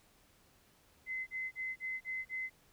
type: tone bursts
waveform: sine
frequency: 2049 Hz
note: C7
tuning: 37 cents flat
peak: -36 dBFS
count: 6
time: 1.06-2.5 s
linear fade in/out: 50 ms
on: 210 ms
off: 36 ms
effects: pink hiss -67 dBFS RMS until 2.72 s